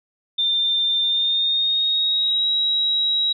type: tone with pitch glide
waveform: sine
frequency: 3592 to 3850 Hz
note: A7 to B7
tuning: +35 to -45 cents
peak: -17 dBFS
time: 0.38-3.33 s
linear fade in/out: 10 ms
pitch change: +120 cents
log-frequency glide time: 1.02-2.48 s
effects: none